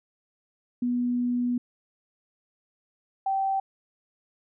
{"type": "tone pair in turn", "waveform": "sine", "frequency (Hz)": [244.5, 776.2], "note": ["B3", "G5"], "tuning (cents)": [-17, -17], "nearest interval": "octave + minor sixth", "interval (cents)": 2000, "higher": "second", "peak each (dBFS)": -23, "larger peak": "neither", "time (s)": [[0.82, 1.58], [3.26, 3.6]], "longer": "first", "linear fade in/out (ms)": 5, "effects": []}